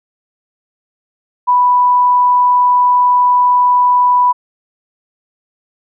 sine tone, 987.8 Hz, B5, in tune, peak -7 dBFS, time 1.47-4.33 s, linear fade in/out 20 ms, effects none

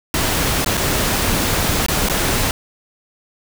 pink noise with dropouts, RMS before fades -18 dBFS, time 0.14-2.51 s, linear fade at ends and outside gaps 1 ms, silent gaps 0.646-0.661 / 0.77-0.775 / 1.863-1.884 / 2.087-2.097 s, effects none

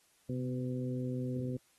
harmonic tone with a mistuned harmonic, 126.2 Hz, B2, 38 cents sharp, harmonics 1 / 2 / 3 / 4, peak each -36 / -37 / -44 / -44 dBFS, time 0.29-1.57 s, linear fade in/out 5 ms, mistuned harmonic 1, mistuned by +34 cents, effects white hiss -69 dBFS RMS until 1.78 s + AAC 32 kbps

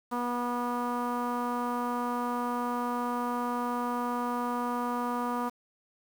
sawtooth tone with low-pass filter, 242.9 Hz, B3, 29 cents flat, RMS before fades -31 dBFS, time 0.11-5.5 s, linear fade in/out 20 ms, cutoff 1100 Hz, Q 6.3, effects 8-bit

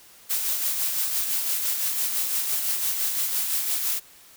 blue noise with tremolo, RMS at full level -24 dBFS, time 0.29-4 s, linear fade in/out 20 ms, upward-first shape sine, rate 5.9 Hz, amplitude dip 40%, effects white hiss -51 dBFS RMS until 4.36 s

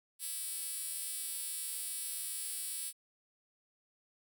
5% pulse tone with high-pass filter, 327.3 Hz, E4, 12 cents flat, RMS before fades -40 dBFS, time 0.19-2.93 s, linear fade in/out 50 ms, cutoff 9100 Hz, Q 0.98, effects none

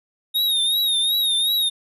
square tone with vibrato, 3729 Hz, A#7, in tune, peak -18 dBFS, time 0.34-1.7 s, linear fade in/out 20 ms, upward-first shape triangle, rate 2.7 Hz, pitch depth 89 cents each way, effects none

